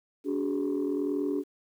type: tone cluster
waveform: sine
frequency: 287.3 / 376.2 / 417.2 Hz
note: D4 / F#4 / G#4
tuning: -38 / +29 / +8 cents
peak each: -28 / -31 / -32 dBFS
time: 0.24-1.44 s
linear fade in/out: 50 ms
effects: tanh soft clip ceiling -21 dBFS + 10-bit